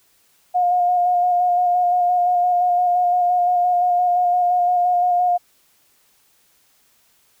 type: tone with vibrato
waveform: sine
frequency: 714 Hz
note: F5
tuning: 38 cents sharp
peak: -14 dBFS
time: 0.54-5.38 s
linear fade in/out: 20 ms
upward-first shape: square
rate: 5.8 Hz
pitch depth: 16 cents each way
effects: white hiss -59 dBFS RMS until 7.4 s